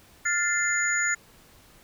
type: tone cluster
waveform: sine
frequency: 1405 / 1763 / 2078 / 6870 Hz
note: F6 / A6 / C7 / A8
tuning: +10 / +3 / -12 / -42 cents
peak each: -28 dBFS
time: 0.25-1.15 s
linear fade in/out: 10 ms
effects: pink hiss -55 dBFS RMS until 1.83 s